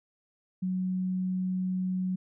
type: tone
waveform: sine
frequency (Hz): 185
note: F#3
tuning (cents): 0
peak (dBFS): -27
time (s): 0.62-2.16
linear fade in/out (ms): 10
effects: none